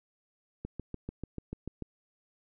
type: click train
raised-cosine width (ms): 3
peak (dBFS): -24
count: 9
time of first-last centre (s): 0.65-1.823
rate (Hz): 6.82
effects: none